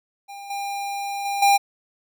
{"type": "tone with level steps", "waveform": "square", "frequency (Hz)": 801, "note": "G5", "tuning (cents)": 37, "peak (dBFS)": [-36, -27, -24, -14], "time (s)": [0.28, 1.58], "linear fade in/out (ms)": 20, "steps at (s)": [0.5, 1.25, 1.42], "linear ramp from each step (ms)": 5, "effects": []}